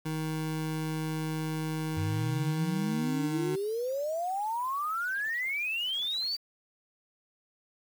25% pulse tone with pitch glide, 157.2 to 152.11 Hz, D#3 to D#3, +18 to -39 cents, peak -28 dBFS, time 0.05-3.56 s, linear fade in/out 10 ms, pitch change -57 cents, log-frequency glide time 2.88-3.43 s
sine exponential sweep, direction up, 92.5 to 4699 Hz, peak -29 dBFS, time 1.96-6.37 s, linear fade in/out 20 ms
effects 8-bit

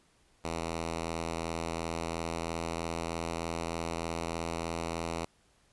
5% pulse tone with pitch glide, 82.7 to 83.28 Hz, E2 to E2, +6 to +18 cents, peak -22 dBFS, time 0.44-5.25 s, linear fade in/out 5 ms, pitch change +12 cents, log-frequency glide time 1.4-3.17 s, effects pink hiss -67 dBFS RMS until 5.72 s + resampled to 24000 Hz

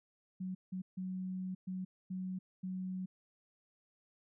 sine tone bursts at uneven times, 185.8 Hz, F#3, 7 cents sharp, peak -37 dBFS, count 6, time 0.4-0.55 / 0.72-0.82 / 0.97-1.55 / 1.67-1.85 / 2.1-2.39 / 2.63-3.06 s, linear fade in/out 10 ms, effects none

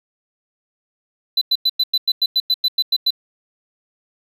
triangle tone bursts, 4008 Hz, B7, 25 cents sharp, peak -12 dBFS, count 13, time 1.37-3.106 s, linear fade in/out 5 ms, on 44 ms, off 97 ms, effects none

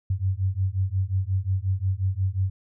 sine beating tone pair, 92.5 / 98.1 Hz, F#2 / G2, 0 / +2 cents, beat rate 5.6 Hz, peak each -25 / -25 dBFS, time 0.1-2.5 s, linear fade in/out 5 ms, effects none

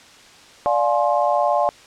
sine chord, D half-diminished seventh, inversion none, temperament just, 587.3 / 704.8 / 845.8 / 1057.2 Hz, D5 / F5 / Ab5 / C6, 0 / +16 / +31 / +18 cents, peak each -20 / -20 / -22 / -24 dBFS, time 0.66-1.69 s, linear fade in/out 0 ms, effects white hiss -46 dBFS RMS until 1.86 s + low-pass 6000 Hz 12 dB/octave

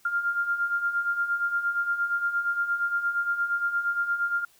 sine beating tone pair, 1393 / 1401.6 Hz, F6 / F6, -5 / +6 cents, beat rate 8.6 Hz, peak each -31 / -25 dBFS, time 0.05-4.45 s, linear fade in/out 5 ms, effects white hiss -60 dBFS RMS until 4.59 s

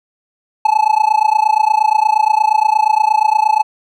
triangle tone with amplitude modulation, 862 Hz, A5, 36 cents flat, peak -4 dBFS, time 0.65-3.63 s, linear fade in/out 5 ms, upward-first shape sine, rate 28.5 Hz, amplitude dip 95%, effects none

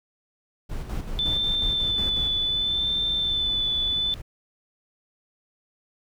brown noise, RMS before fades -36 dBFS, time 0.69-4.22 s, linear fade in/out 10 ms
brown noise bursts, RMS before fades -32 dBFS, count 9, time 0.71-2.278 s, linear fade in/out 5 ms, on 120 ms, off 61 ms
sine tone with vibrato, 3520 Hz, A7, in tune, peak -22 dBFS, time 1.19-4.14 s, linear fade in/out 0 ms, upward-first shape sine, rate 0.68 Hz, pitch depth 22 cents each way
effects none

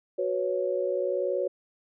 sine chord, F# suspended fourth, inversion none, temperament equal, 370 / 493.9 / 554.4 Hz, F#4 / B4 / C#5, 0 / 0 / 0 cents, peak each -30 / -31 / -28 dBFS, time 0.18-1.48 s, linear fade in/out 10 ms, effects none

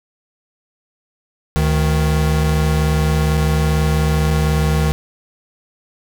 square tone pair together, 73.35 / 155.8 Hz, D2 / D#3, -2 / +3 cents, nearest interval octave + minor second, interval 1305 cents, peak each -17 dBFS, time 1.56-4.92 s, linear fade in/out 0 ms, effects none

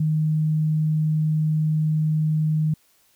sine tone, 155.2 Hz, D#3, 4 cents flat, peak -18 dBFS, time 0-2.74 s, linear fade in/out 5 ms, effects white hiss -61 dBFS RMS until 3.15 s

